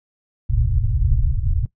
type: low-pass noise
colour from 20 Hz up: pink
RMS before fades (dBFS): -18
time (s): 0.49-1.66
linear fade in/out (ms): 10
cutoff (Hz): 130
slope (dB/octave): 96
effects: noise-tail reverb RT60 0.1 s tail -18 dB re dry